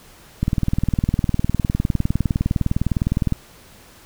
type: click train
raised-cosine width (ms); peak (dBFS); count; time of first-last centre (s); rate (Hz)
5; -6; 58; 0.43-3.323; 19.7
effects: pink hiss -47 dBFS RMS until 4.05 s